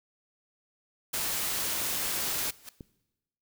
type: noise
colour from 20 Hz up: white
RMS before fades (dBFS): -31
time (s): 1.13-2.51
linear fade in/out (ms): 10
type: noise with exponential growth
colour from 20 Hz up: white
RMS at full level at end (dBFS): -39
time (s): 2.57-2.69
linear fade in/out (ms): 2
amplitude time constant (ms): 24
type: click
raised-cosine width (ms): 3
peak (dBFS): -29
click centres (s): 2.808
effects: noise-tail reverb RT60 1.0 s tail -21 dB re dry